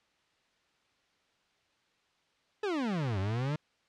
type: exponential two-way sweep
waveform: 40% pulse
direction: down then up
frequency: 440 to 92.4 to 156.5 Hz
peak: -29 dBFS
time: 2.63-3.56 s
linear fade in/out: 5 ms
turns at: 3.19 s
effects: white hiss -71 dBFS RMS until 3.88 s + low-pass 4000 Hz 12 dB/octave